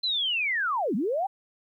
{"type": "linear two-way sweep", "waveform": "sine", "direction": "down then up", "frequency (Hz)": [4127, 180.2, 812], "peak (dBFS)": -24, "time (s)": [0.03, 1.27], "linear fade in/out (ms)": 10, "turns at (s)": 0.95, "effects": ["11-bit"]}